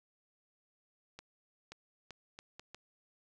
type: accelerating click train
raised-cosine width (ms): 0.2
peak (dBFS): -30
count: 6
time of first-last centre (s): 1.19-2.746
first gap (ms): 530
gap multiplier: 0.73
effects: none